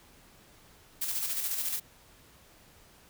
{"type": "noise with tremolo", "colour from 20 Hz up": "blue", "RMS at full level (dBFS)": -31, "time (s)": [1.01, 1.8], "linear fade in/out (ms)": 10, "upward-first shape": "square", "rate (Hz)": 14, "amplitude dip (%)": 40, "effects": ["pink hiss -58 dBFS RMS until 3.09 s"]}